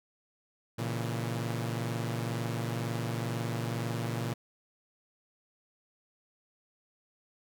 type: chord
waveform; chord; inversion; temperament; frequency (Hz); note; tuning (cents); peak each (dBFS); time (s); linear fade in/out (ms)
sawtooth; A# diminished; none; equal; 116.54 / 138.59 / 164.81; A#2 / C#3 / E3; 0 / 0 / 0; -29 / -35 / -35; 0.78-4.34; 10
effects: none